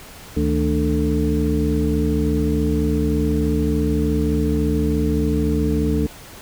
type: harmonic tone with a mistuned harmonic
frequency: 74 Hz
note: D2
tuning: 14 cents sharp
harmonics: 1 / 2 / 3 / 4 / 6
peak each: -21 / -24 / -23 / -22 / -25 dBFS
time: 0.36-6.07 s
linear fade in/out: 10 ms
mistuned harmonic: 2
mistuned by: +120 cents
effects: pink hiss -40 dBFS RMS until 6.41 s